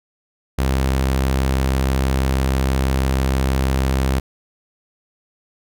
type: tone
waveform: sawtooth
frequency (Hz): 66.2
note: C2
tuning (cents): +21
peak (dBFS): -12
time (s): 0.58-4.2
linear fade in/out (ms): 10
effects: none